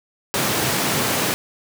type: high-pass noise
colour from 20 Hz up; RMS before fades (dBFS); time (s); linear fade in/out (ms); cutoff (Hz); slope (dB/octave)
pink; -21; 0.34-1.34; 0; 120; 24
effects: none